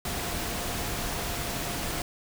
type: tone in noise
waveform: sine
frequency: 699 Hz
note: F5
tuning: 1 cent sharp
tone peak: -42 dBFS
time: 0.05-2.02 s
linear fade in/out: 2 ms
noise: pink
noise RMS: -32 dBFS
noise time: 0.05-2.02 s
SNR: -13 dB
effects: none